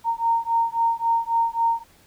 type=beating tone pair; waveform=sine; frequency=920 / 923.7 Hz; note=A#5 / A#5; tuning=-23 / -16 cents; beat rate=3.7 Hz; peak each=-22 dBFS; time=0.04-1.84 s; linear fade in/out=50 ms; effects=pink hiss -55 dBFS RMS until 2.06 s